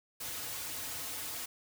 white noise with comb filter, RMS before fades -40 dBFS, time 0.2-1.46 s, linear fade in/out 10 ms, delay 5.1 ms, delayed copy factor -0.8, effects none

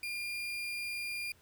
35% pulse tone, 2407 Hz, D7, 42 cents sharp, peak -34 dBFS, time 0.03-1.32 s, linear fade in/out 2 ms, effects added 88 Hz sine -69 dBFS peak until 1.41 s + pink hiss -65 dBFS RMS until 1.41 s

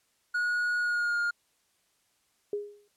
triangle tone with pitch glide, 1451 to 1416.2 Hz, F#6 to F6, -34 to +24 cents, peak -24 dBFS, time 0.34-1.31 s, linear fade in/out 10 ms, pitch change -42 cents, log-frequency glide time 0.79-1.19 s
sine tone with exponential decay, 411.8 Hz, G#4, 15 cents flat, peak -26 dBFS, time 2.53-2.88 s, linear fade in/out 2 ms, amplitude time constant 75 ms
effects white hiss -71 dBFS RMS until 2.96 s + low-pass 11000 Hz 12 dB/octave

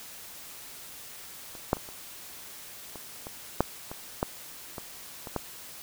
clicks, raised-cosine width 1 ms, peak -30 / -8 / -26 / -30 / -27 / -24 / -7 / -23 / -11 / -22 / -24 / -14 dBFS, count 12, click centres 1.552 / 1.731 / 1.769 / 1.889 / 2.957 / 3.269 / 3.606 / 3.915 / 4.229 / 4.782 / 5.272 / 5.363 s, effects white hiss -45 dBFS RMS until 5.82 s

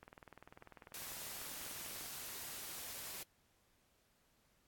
click train, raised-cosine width 0.5 ms, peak -38 dBFS, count 42, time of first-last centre 0.03-2.06 s, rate 20.2 Hz
white noise, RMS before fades -47 dBFS, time 0.94-3.23 s, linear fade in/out 2 ms
effects pink hiss -75 dBFS RMS until 4.67 s + AAC 64 kbps

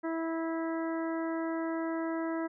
harmonic tone, 327 Hz, E4, 14 cents flat, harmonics 1 / 2 / 3 / 4 / 5 / 6, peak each -32 / -38 / -42 / -44 / -46 / -48 dBFS, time 0.03-2.48 s, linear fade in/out 20 ms, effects none

